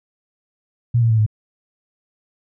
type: tone with pitch steps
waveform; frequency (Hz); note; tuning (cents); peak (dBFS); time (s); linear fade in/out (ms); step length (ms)
sine; 119.1 / 115.04 / 111.12 / 107.34; A#2 / A#2 / A2 / A2; +38 / -22 / +18 / -42; -12; 0.94-1.264; 10; 81
effects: none